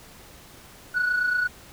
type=tone pair together; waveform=sine; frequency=1446 / 1474.7 Hz; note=F#6 / F#6; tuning=-40 / -6 cents; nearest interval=unison; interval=34 cents; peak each=-27 / -20 dBFS; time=0.94-1.48 s; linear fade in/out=20 ms; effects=tanh soft clip ceiling -18 dBFS + pink hiss -48 dBFS RMS until 1.72 s